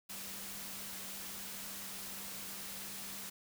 sine tone in noise, 196 Hz, G3, in tune, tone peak -56 dBFS, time 0.09-3.3 s, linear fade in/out 10 ms, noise white, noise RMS -45 dBFS, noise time 0.09-3.3 s, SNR -14 dB, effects none

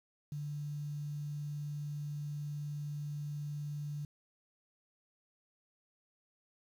sine tone with quantisation, 146.83 Hz, D3, in tune, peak -37 dBFS, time 0.32-4.05 s, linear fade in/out 2 ms, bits 10, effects none

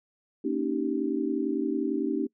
sine chord, Eb dominant seventh, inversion second, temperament just, 233.3 / 280 / 311.1 / 388.9 Hz, Bb3 / Db4 / Eb4 / G4, +2 / +18 / 0 / -14 cents, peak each -33 / -29 / -30 / -32 dBFS, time 0.44-2.27 s, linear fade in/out 10 ms, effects noise-tail reverb RT60 0.1 s tail -22 dB re dry

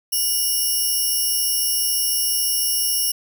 5% pulse tone pair together, 2900 / 5474 Hz, F#7 / F8, -35 / -36 cents, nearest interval major seventh, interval 1099 cents, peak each -16 / -14 dBFS, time 0.12-3.12 s, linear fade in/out 10 ms, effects none

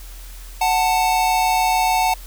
square tone pair together, 740 / 886.6 Hz, F#5 / A5, 0 / +13 cents, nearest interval minor third, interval 313 cents, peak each -19 dBFS, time 0.61-2.14 s, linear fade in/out 5 ms, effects added 42 Hz sine -34 dBFS peak until 2.26 s + white hiss -43 dBFS RMS until 2.26 s

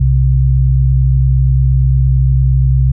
sine tone pair together, 62.6 / 131.27 Hz, B1 / C3, +24 / +6 cents, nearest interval octave + minor second, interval 1282 cents, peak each -10 dBFS, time 0-2.92 s, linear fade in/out 10 ms, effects none

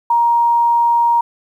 sine tone, 940 Hz, A#5, 14 cents sharp, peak -10 dBFS, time 0.1-1.21 s, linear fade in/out 5 ms, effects 8-bit

